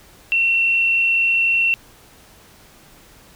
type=tone with frequency modulation; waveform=sine; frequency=2715 Hz; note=F7; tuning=50 cents flat; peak=-14 dBFS; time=0.32-1.74 s; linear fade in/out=0 ms; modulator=56.3 Hz; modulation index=0.49; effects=pink hiss -48 dBFS RMS until 3.35 s